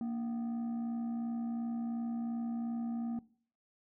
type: tone with frequency modulation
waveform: sine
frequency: 233.1 Hz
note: A#3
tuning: in tune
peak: -31 dBFS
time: 0.01-3.19 s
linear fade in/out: 2 ms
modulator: 529 Hz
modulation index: 0.25
effects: noise-tail reverb RT60 0.5 s tail -22 dB re dry + tanh soft clip ceiling -33 dBFS

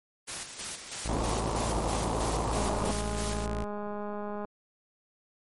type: noise with tremolo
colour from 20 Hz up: white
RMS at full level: -36 dBFS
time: 0.27-3.47 s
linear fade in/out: 20 ms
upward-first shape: square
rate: 3.1 Hz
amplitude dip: 50%
type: tone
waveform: sawtooth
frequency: 55 Hz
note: A1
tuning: in tune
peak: -28 dBFS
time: 1.05-3.64 s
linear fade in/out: 0 ms
type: low-pass noise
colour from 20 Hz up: white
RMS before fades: -32 dBFS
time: 1.09-2.91 s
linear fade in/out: 0 ms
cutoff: 1100 Hz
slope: 48 dB/octave
type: click train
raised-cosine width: 1 ms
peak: -24 dBFS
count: 392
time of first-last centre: 2.56-4.449 s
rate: 207 Hz
effects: MP3 48 kbps

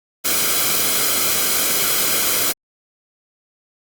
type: noise with comb filter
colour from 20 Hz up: white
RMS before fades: -18 dBFS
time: 0.24-2.53 s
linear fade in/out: 20 ms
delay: 1.1 ms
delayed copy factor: -0.55
effects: Opus 48 kbps

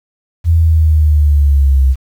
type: linear sweep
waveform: sine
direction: down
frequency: 83.9 to 65 Hz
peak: -6 dBFS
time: 0.44-1.96 s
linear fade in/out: 50 ms
effects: 7-bit

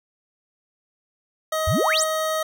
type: tone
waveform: 25% pulse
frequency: 630 Hz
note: D#5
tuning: 21 cents sharp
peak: -18 dBFS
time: 1.52-2.43 s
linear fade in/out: 5 ms
type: exponential sweep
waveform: sine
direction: up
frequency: 67.1 to 9940 Hz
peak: -19 dBFS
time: 1.67-2.04 s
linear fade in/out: 5 ms
effects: none

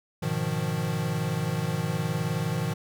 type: chord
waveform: square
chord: F half-diminished seventh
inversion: first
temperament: equal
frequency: 103.83 / 123.47 / 155.56 / 174.61 Hz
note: Ab2 / Cb3 / Eb3 / F3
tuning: 0 / 0 / 0 / 0 cents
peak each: -36 / -33 / -30 / -33 dBFS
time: 0.22-2.74 s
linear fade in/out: 10 ms
effects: none

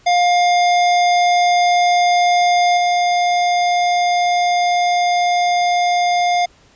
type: tone with level steps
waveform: square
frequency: 707 Hz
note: F5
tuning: 21 cents sharp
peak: -12 / -14 dBFS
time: 0.06-6.46 s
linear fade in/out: 10 ms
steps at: 2.77 s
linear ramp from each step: 5 ms
effects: pink hiss -51 dBFS RMS until 6.75 s + resampled to 16000 Hz

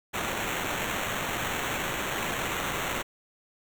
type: noise with sample-and-hold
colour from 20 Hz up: blue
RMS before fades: -31 dBFS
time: 0.13-3.03 s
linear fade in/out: 20 ms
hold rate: 4900 Hz
effects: none

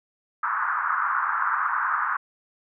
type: band-pass noise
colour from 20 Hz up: white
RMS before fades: -25 dBFS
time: 0.43-2.17 s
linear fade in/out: 5 ms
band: 1000 to 1500 Hz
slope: 48 dB/octave
effects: none

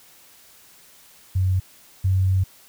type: tone pair in turn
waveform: sine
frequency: 93.3 / 94.28 Hz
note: F#2 / F#2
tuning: +15 / +33 cents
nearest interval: unison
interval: 18 cents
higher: second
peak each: -17 / -16 dBFS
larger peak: second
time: 1.35-1.6 / 2.04-2.44 s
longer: second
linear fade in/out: 10 ms
effects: white hiss -51 dBFS RMS until 2.68 s

